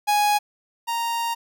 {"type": "tone pair in turn", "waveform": "45% pulse", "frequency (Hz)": [830.6, 930.5], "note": ["G#5", "A#5"], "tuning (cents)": [0, -3], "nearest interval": "major second", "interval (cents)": 197, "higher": "second", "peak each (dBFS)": [-17, -23], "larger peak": "first", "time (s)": [[0.07, 0.39], [0.87, 1.35]], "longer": "second", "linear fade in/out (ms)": 20, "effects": []}